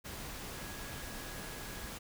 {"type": "tone in noise", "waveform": "sine", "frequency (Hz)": 1661.2, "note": "G#6", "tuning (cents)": 0, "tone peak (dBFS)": -53, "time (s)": [0.54, 1.9], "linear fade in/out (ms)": 20, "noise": "pink", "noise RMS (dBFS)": -44, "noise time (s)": [0.04, 1.99], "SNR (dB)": -12, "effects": []}